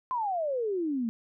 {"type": "exponential sweep", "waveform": "sine", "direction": "down", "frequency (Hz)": [1046.5, 220], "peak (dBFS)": -27, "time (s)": [0.11, 1.09], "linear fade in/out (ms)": 0, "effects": []}